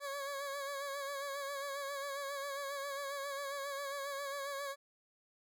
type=tone with vibrato; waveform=20% pulse; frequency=559 Hz; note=C#5; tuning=14 cents sharp; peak=-34 dBFS; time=0-4.76 s; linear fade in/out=50 ms; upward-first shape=sine; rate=7.4 Hz; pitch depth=43 cents each way; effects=none